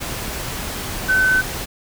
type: tone in noise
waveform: sine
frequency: 1520 Hz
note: F#6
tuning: 46 cents sharp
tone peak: -13 dBFS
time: 1.08-1.42 s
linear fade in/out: 20 ms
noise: pink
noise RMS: -27 dBFS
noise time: 0-1.66 s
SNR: +11 dB
effects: none